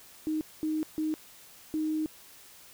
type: tone bursts at uneven times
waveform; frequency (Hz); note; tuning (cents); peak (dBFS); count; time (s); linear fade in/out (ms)
sine; 311.1; D#4; 0; -27; 4; 0.27-0.41 / 0.63-0.83 / 0.98-1.14 / 1.74-2.06; 0
effects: white hiss -53 dBFS RMS until 2.73 s